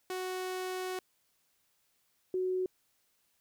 sawtooth / sine tone pair in turn, 370 / 370 Hz, F#4 / F#4, 0 / 0 cents, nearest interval unison, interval 0 cents, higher neither, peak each -31 / -29 dBFS, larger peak second, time 0.1-0.99 / 2.34-2.66 s, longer first, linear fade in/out 2 ms, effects white hiss -74 dBFS RMS until 3.4 s

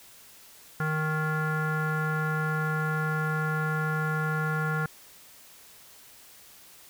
square tone with low-pass filter, 155.56 Hz, D#3, in tune, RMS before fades -28 dBFS, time 0.8-4.86 s, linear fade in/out 2 ms, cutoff 1500 Hz, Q 9.7, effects white hiss -52 dBFS RMS until 6.89 s

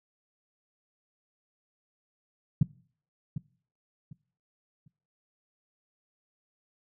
sine tone with echo, 146.83 Hz, D3, in tune, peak -16 dBFS, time 2.61-2.63 s, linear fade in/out 5 ms, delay 750 ms, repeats 3, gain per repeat -12 dB, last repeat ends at 4.88 s, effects noise-tail reverb RT60 0.5 s tail -21 dB re dry

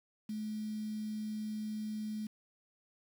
sine tone with quantisation, 214.4 Hz, A3, 45 cents flat, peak -36 dBFS, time 0.29-2.27 s, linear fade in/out 5 ms, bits 9, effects none

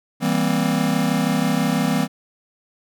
square chord, C dominant seventh, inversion first, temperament just, 163.52 / 196.22 / 235.5 / 261.6 Hz, E3 / G3 / Bb3 / C4, -14 / +2 / +18 / 0 cents, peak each -24 dBFS, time 0.2-2.08 s, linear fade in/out 50 ms, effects none

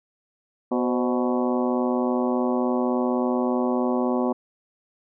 harmonic tone with a mistuned harmonic, 123.47 Hz, B2, in tune, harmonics 2 / 3 / 4 / 5 / 6 / 7 / 8 / 9, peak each -23 / -27 / -29 / -31 / -33 / -34 / -35 / -36 dBFS, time 0.71-4.33 s, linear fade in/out 10 ms, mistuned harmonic 4, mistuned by +83 cents, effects none

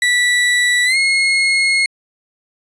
35% pulse tone with pitch glide, 1958 to 2160 Hz, B6 to C#7, -15 to -45 cents, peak -10 dBFS, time 0.02-1.86 s, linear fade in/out 2 ms, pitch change +170 cents, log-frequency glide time 0.85-0.97 s, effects resampled to 22050 Hz

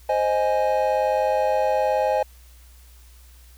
triangle chord, Ab major, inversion first, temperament equal, 523.3 / 622.3 / 830.6 Hz, C5 / Eb5 / Ab5, 0 / 0 / 0 cents, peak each -21 dBFS, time 0.09-2.23 s, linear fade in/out 5 ms, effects added 61 Hz sine -46 dBFS peak until 3.57 s + white hiss -55 dBFS RMS until 3.57 s

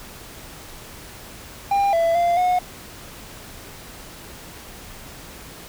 triangle tone with pitch steps, 799 / 668 / 692 / 725 Hz, G5 / E5 / F5 / F#5, +33 / +23 / -16 / -35 cents, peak -14 dBFS, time 1.71-2.59 s, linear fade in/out 5 ms, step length 220 ms, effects pink hiss -40 dBFS RMS until 5.68 s

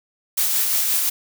blue noise with tremolo, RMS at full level -19 dBFS, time 0.37-1.1 s, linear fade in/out 10 ms, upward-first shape sine, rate 5.7 Hz, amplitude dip 25%, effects none

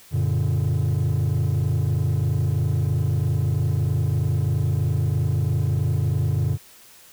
triangle chord, Gb augmented, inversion none, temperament just, 92.5 / 115.62 / 144.53 Hz, Gb2 / Bb2 / D3, 0 / -14 / -27 cents, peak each -20 dBFS, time 0.11-6.58 s, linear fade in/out 50 ms, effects tanh soft clip ceiling -14 dBFS + white hiss -49 dBFS RMS until 7.12 s

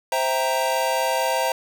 square chord, C dominant seventh, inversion none, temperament equal, 523.3 / 659.3 / 784 / 932.3 Hz, C5 / E5 / G5 / Bb5, 0 / 0 / 0 / 0 cents, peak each -26 / -27 / -29 / -25 dBFS, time 0.12-1.52 s, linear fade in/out 2 ms, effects none

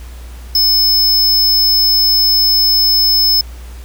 square tone, 5220 Hz, E8, 18 cents flat, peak -9 dBFS, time 0.55-3.41 s, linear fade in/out 2 ms, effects added 60 Hz sine -28 dBFS peak until 3.84 s + pink hiss -41 dBFS RMS until 3.84 s

